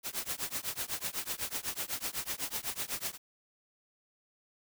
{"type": "noise with tremolo", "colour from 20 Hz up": "white", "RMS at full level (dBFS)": -33, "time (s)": [0.03, 3.18], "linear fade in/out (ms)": 50, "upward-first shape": "triangle", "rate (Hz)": 8, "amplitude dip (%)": 100, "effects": []}